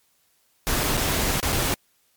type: noise with dropouts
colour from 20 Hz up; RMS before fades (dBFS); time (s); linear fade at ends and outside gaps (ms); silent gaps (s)
pink; -23; 0.67-1.74; 0; 0.834-0.838 / 0.97-0.975 / 1.402-1.429 / 1.523-1.527
effects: white hiss -65 dBFS RMS until 2.16 s + MP3 96 kbps